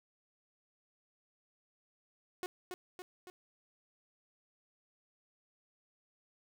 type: tone with echo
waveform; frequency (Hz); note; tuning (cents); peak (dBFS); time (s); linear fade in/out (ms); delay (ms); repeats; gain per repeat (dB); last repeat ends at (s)
sawtooth; 364; F#4; -28; -33; 2.43-2.46; 0; 280; 3; -4; 3.3
effects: none